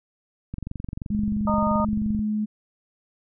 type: click train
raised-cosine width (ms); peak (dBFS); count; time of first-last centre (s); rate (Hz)
5; -19; 39; 0.54-2.192; 23
type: tone with pitch glide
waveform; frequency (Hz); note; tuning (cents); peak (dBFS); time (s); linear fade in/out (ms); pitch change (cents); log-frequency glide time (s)
sine; 209.3 to 212.6; G#3 to G#3; +14 to +41; -22; 1.1-2.46; 20; +27; 1.44-1.68
type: harmonic tone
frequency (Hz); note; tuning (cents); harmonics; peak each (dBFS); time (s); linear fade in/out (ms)
307.4; D#4; -21; 2 / 3 / 4; -26 / -26 / -26; 1.47-1.85; 5
effects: none